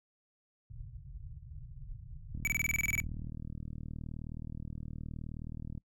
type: low-pass noise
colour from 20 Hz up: pink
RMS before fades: -46 dBFS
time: 0.7-3.29 s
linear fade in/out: 5 ms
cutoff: 150 Hz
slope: 96 dB/octave
type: click train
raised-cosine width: 5 ms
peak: -30 dBFS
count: 135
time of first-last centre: 2.35-5.777 s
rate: 39.1 Hz
type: tone bursts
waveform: square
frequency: 2288 Hz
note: D7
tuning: 46 cents flat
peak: -29 dBFS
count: 12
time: 2.45-3.001 s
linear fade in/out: 0 ms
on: 23 ms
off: 25 ms
effects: noise-tail reverb RT60 0.1 s tail -23 dB re dry